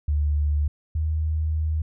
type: tone pair in turn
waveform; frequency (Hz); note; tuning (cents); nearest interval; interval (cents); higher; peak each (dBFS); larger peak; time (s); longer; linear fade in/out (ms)
sine; 73.8 / 78.19; D2 / D#2; +9 / +9; minor second; 100; second; -19 / -21; first; 0.08-0.68 / 0.95-1.82; second; 5
effects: none